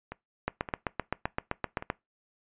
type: two click trains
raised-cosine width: 0.5 ms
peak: -13 / -22 dBFS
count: 12 / 4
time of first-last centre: 0.48-1.901 / 0.12-1.825 s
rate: 7.74 / 1.76 Hz
effects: noise-tail reverb RT60 0.2 s tail -22 dB re dry + resampled to 8000 Hz